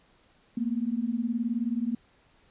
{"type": "beating tone pair", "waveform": "sine", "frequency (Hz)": [224.5, 243.5], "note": ["A3", "B3"], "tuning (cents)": [35, -24], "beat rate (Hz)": 19, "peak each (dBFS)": -29, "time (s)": [0.57, 1.95], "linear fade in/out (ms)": 5, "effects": ["pink hiss -63 dBFS RMS until 2.5 s", "resampled to 8000 Hz"]}